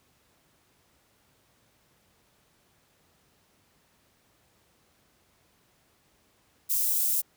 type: high-pass noise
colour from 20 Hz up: white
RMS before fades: -26 dBFS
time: 6.69-7.22 s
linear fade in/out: 20 ms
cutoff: 10000 Hz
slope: 12 dB/octave
effects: pink hiss -66 dBFS RMS until 7.36 s + high-pass 60 Hz 12 dB/octave